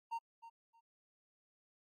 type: tone with echo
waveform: triangle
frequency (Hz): 920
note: A#5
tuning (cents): -23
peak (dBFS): -35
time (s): 0.11-0.19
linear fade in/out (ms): 20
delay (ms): 310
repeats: 2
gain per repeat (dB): -14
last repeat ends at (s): 0.81
effects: AAC 48 kbps

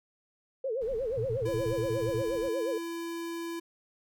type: tone with vibrato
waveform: sine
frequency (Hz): 488.1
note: B4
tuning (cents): -20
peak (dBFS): -29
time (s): 0.64-2.78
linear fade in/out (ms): 5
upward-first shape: sine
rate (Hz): 8.4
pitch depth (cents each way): 210
type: noise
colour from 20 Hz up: brown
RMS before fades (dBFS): -47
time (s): 0.81-2.49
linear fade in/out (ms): 5
type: tone bursts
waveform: sine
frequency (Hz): 116.54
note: A#2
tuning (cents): 0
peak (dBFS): -32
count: 9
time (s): 1.17-2.222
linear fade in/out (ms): 10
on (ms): 84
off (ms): 37
type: tone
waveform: square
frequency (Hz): 336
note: E4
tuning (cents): +33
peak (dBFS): -35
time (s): 1.45-3.6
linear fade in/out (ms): 10
effects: none

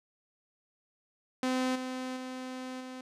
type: tone with level steps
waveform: sawtooth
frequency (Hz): 256.7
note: C4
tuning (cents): -33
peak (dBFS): -24 / -31 / -34 / -37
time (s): 1.43-3.01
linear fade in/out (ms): 2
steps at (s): 1.75 / 2.16 / 2.8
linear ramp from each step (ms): 10
effects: low-pass 8000 Hz 12 dB/octave

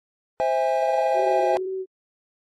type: chord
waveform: triangle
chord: C augmented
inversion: none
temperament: just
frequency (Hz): 523.3 / 654.1 / 817.6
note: C5 / E5 / G#5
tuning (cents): 0 / -14 / -27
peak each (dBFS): -22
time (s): 0.4-1.57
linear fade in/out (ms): 0
type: tone with vibrato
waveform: sine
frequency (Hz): 373.3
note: F#4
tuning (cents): +15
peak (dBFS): -26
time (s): 1.14-1.86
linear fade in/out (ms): 50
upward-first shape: sine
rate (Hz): 2.1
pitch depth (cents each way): 30
effects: AAC 32 kbps

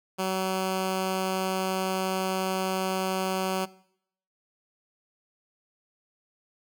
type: tone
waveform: 10% pulse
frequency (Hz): 188.6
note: F#3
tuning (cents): +33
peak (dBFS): -18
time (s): 0.18-3.66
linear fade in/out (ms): 20
effects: noise-tail reverb RT60 0.7 s tail -21 dB re dry

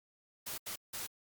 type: noise bursts at uneven times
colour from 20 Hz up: white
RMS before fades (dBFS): -41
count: 3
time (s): 0.46-0.58 / 0.66-0.76 / 0.93-1.07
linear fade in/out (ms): 10
effects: Opus 48 kbps

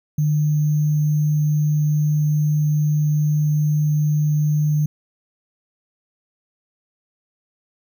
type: tone with sample-and-hold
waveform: sine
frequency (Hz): 150.4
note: D3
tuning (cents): +42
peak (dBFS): -15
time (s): 0.18-4.86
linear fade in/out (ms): 5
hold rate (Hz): 6300
effects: none

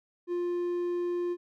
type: tone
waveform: triangle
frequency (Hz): 351.1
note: F4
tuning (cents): +9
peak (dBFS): -26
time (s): 0.27-1.37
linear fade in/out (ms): 50
effects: none

